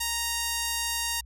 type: tone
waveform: 5% pulse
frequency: 932.3 Hz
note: A#5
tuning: in tune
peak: -15 dBFS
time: 0-1.21 s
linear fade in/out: 10 ms
effects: added 60 Hz sine -44 dBFS peak until 1.25 s